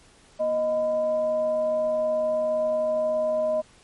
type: tone with frequency modulation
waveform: sine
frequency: 622.3 Hz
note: D#5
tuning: in tune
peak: -21 dBFS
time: 0.39-3.62 s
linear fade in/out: 20 ms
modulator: 383 Hz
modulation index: 0.3
effects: pink hiss -55 dBFS RMS until 3.83 s + MP3 48 kbps